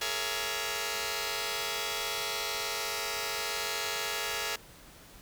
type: chord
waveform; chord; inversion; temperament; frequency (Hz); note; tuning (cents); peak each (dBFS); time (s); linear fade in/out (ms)
5% pulse; A# half-diminished seventh; third; just; 419.5 / 466.2 / 559.4 / 671.3; G#4 / A#4 / C#5 / E5; +17 / 0 / +16 / +31; -25 / -25 / -28 / -26; 0.01-4.56; 5
effects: pink hiss -53 dBFS RMS until 5.21 s